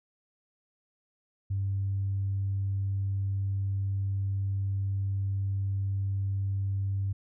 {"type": "tone", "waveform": "sine", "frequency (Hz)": 98, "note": "G2", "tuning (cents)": 0, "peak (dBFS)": -26, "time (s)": [1.5, 7.13], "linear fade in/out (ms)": 10, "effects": ["tanh soft clip ceiling -22 dBFS"]}